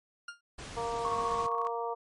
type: tone with exponential decay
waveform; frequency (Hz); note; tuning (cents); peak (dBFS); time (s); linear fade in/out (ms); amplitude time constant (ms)
40% pulse; 1407; F6; +12; -35; 0.28-0.41; 5; 28
type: noise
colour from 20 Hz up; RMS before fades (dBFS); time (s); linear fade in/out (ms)
pink; -43; 0.58-1.47; 10
type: harmonic tone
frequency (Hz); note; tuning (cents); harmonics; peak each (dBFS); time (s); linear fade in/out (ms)
233.1; A#3; 0; 2 / 3 / 4 / 5; -35 / -38 / -36 / -40; 0.76-1.95; 20
type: tone with tremolo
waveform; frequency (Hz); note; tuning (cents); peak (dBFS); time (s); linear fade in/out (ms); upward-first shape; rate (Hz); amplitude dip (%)
sine; 1107; C#6; -3; -29; 1.05-1.67; 0; square; 15; 45
effects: low-pass 8000 Hz 12 dB/octave + MP3 48 kbps